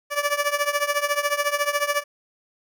15% pulse tone with tremolo, 580 Hz, D5, 22 cents flat, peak -11 dBFS, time 0.1-2.04 s, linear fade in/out 50 ms, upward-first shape triangle, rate 14 Hz, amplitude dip 90%, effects none

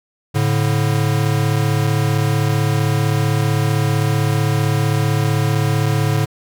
square tone pair together, 108.4 / 143.99 Hz, A2 / D3, -25 / -34 cents, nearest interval perfect fourth, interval 491 cents, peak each -18 dBFS, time 0.34-6.26 s, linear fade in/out 20 ms, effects none

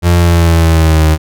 35% pulse tone with pitch glide, 86.8 to 78.23 Hz, F2 to D#2, -10 to +10 cents, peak -4 dBFS, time 0.02-1.18 s, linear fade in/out 50 ms, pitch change -180 cents, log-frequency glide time 0.16-1.05 s, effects none

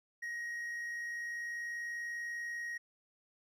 triangle tone with amplitude modulation, 1885 Hz, A#6, 19 cents sharp, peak -35 dBFS, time 0.22-2.78 s, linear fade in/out 10 ms, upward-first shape sine, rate 60.2 Hz, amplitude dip 25%, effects none

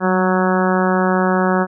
harmonic tone with a mistuned harmonic, 185 Hz, F#3, in tune, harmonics 1 / 2 / 3 / 4 / 5 / 6 / 7 / 8 / 9, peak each -17 / -20 / -22 / -23 / -24 / -25 / -25 / -26 / -27 dBFS, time 0-1.67 s, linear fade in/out 50 ms, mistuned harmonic 1, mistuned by +24 cents, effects none

